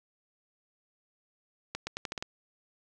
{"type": "accelerating click train", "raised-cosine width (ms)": 0.2, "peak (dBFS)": -17, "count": 7, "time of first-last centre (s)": [1.75, 2.225], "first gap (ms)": 120, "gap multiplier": 0.83, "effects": []}